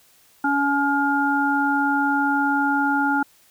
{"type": "harmonic tone", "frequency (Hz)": 282.4, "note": "C#4", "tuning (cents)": 32, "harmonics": [1, 3, 5], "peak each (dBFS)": [-22, -22, -22], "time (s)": [0.44, 3.23], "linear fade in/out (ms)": 5, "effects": ["white hiss -56 dBFS RMS until 3.5 s"]}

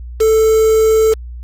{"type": "tone with quantisation", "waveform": "triangle", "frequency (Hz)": 440.5, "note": "A4", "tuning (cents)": 2, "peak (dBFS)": -6, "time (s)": [0.2, 1.14], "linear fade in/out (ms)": 10, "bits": 4, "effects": ["added 60 Hz sine -26 dBFS peak until 1.43 s", "AAC 64 kbps"]}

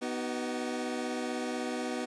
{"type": "chord", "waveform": "25% pulse", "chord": "B major", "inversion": "none", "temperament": "equal with one note detuned", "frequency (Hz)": [246.9, 311.1, 378.4], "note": ["B3", "D#4", "F#4"], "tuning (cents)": [0, 0, 39], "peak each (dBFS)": [-31, -35, -35], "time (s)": [0.01, 2.06], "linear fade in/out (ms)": 20, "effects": ["resampled to 22050 Hz", "11-bit"]}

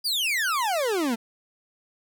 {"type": "exponential sweep", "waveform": "40% pulse", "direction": "down", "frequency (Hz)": [4978, 216.6], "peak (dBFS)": -22, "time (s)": [0.04, 1.16], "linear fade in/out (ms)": 20, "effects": []}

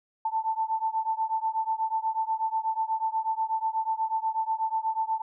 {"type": "beating tone pair", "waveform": "sine", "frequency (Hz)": [883, 891.2], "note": ["A5", "A5"], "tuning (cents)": [6, 22], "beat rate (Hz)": 8.2, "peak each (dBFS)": [-28, -29], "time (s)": [0.25, 5.22], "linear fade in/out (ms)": 5, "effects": []}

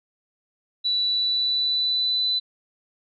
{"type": "tone with pitch glide", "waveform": "sine", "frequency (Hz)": [3950, 3998], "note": ["B7", "B7"], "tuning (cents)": [0, 20], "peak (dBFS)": -20, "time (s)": [0.84, 2.4], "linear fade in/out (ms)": 20, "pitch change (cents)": 20, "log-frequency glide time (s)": [1.04, 2.26], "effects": []}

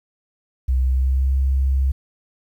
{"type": "tone with pitch glide", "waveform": "sine", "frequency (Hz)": [64.2, 66.77], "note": ["C2", "C2"], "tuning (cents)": [-32, 36], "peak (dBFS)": -15, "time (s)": [0.68, 1.92], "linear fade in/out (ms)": 10, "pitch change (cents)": 68, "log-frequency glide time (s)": [0.81, 1.32], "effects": ["9-bit"]}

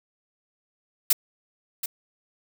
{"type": "noise with echo", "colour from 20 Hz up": "blue", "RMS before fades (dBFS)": -18, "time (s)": [1.1, 1.13], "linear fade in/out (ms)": 5, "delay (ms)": 730, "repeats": 1, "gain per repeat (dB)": -11, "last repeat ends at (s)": 1.86, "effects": []}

